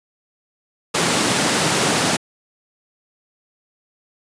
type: high-pass noise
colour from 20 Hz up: pink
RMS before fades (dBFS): -18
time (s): 0.94-2.17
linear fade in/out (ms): 10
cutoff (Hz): 140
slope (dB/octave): 24
effects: resampled to 22050 Hz